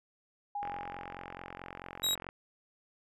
sine tone with exponential decay, 818 Hz, G#5, 26 cents flat, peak -33 dBFS, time 0.55-2.12 s, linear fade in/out 5 ms, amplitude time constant 340 ms
click train, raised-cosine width 0.5 ms, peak -26 dBFS, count 75, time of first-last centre 0.63-2.289 s, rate 44.6 Hz
sawtooth tone, 3822 Hz, A#7, 43 cents sharp, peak -25 dBFS, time 2.03-2.15 s, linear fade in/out 10 ms
effects resampled to 32000 Hz

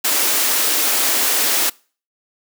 white high-pass noise, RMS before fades -17 dBFS, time 0.04-1.7 s, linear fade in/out 10 ms, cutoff 230 Hz, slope 96 dB/octave, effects noise-tail reverb RT60 0.4 s tail -25 dB re dry

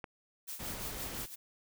click, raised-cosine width 0.5 ms, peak -27 dBFS, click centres 0.042 s
blue noise with tremolo, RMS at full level -41 dBFS, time 0.47-1.36 s, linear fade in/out 20 ms, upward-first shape sine, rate 5.8 Hz, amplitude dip 70%
pink noise, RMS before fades -43 dBFS, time 0.59-1.26 s, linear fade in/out 10 ms
effects none

